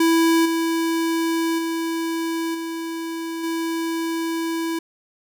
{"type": "tone with level steps", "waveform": "square", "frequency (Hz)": 329.6, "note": "E4", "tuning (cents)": 0, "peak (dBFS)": [-15, -20, -23, -27, -23], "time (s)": [0, 4.79], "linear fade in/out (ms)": 5, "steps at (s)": [0.45, 1.58, 2.54, 3.43], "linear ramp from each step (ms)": 10, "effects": []}